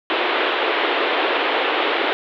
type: band-pass noise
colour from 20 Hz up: pink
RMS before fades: -20 dBFS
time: 0.1-2.13 s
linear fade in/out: 0 ms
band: 320 to 3600 Hz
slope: 48 dB/octave
effects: none